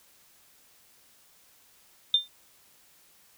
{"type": "tone with exponential decay", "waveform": "sine", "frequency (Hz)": 3600, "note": "A7", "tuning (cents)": 39, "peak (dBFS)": -15, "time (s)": [2.14, 2.28], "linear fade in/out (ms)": 2, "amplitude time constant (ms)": 30, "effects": ["white hiss -60 dBFS RMS until 3.37 s"]}